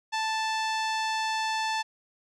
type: tone with low-pass filter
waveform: sawtooth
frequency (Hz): 880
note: A5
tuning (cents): 0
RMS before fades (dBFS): -29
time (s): 0.12-1.83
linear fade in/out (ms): 20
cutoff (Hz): 5400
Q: 1.3
effects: none